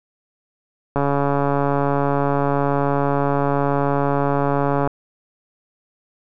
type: click train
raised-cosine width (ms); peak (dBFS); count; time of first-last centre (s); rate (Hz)
1; -6; 553; 0.96-4.875; 141
effects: none